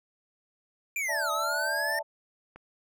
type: linear two-way sweep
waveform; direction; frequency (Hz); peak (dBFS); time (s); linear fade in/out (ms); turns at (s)
square; down then up; 2418 to 1244.5 to 1826; -29; 0.96-1.99; 2; 1.31
type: chord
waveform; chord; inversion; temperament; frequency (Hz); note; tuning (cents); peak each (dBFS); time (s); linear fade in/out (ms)
sine; D suspended second; none; just; 587.3 / 660.7 / 881; D5 / E5 / A5; 0 / +4 / +2; -35; 1.08-2.03; 20
type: click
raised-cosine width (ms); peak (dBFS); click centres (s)
0.5; -32; 2.56
effects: none